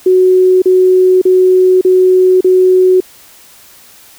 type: tone bursts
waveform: sine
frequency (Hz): 370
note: F#4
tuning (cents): 0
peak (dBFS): -4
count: 5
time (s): 0.06-3.004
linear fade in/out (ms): 5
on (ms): 560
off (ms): 36
effects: white hiss -40 dBFS RMS until 4.18 s